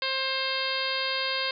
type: harmonic tone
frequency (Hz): 530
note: C5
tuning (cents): +22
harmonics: 1 / 2 / 3 / 4 / 5 / 6 / 7 / 8 / 9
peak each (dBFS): -35 / -35 / -35 / -35 / -35 / -35 / -35 / -35 / -35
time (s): 0.02-1.51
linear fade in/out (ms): 2
effects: none